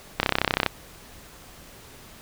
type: click train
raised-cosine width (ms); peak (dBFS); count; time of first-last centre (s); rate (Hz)
0.3; -3; 16; 0.2-0.663; 32.4
effects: pink hiss -47 dBFS RMS until 2.21 s